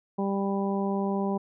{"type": "harmonic tone", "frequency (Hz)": 197.3, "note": "G3", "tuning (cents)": 11, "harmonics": [1, 2, 3, 4, 5], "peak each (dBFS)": [-27, -31, -36, -35, -37], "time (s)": [0.18, 1.38], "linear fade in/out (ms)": 10, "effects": []}